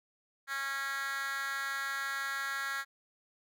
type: tone with high-pass filter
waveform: 10% pulse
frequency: 274 Hz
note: C#4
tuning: 20 cents flat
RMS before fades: -36 dBFS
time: 0.47-2.85 s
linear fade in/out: 50 ms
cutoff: 1600 Hz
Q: 3.2
effects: none